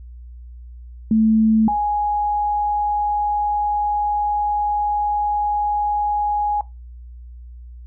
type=tone pair in turn; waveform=sine; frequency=220 / 830.6 Hz; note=A3 / G#5; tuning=0 / 0 cents; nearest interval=octave + major seventh; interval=2300 cents; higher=second; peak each=-12 / -17 dBFS; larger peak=first; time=1.11-1.68 / 1.68-6.61 s; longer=second; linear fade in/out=2 ms; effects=noise-tail reverb RT60 0.2 s tail -18 dB re dry + added 60 Hz sine -35 dBFS peak until 7.86 s